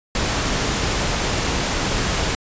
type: noise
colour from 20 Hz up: pink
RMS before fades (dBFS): -21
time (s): 0.15-2.35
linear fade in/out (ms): 2
effects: resampled to 16000 Hz